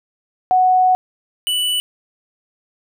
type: tone pair in turn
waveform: sine / square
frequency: 740 / 2969 Hz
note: F#5 / F#7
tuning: 0 / +5 cents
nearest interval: 2 octaves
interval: 2405 cents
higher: second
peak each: -10 / -17 dBFS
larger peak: first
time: 0.51-0.95 / 1.47-1.8 s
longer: first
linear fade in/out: 0 ms
effects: none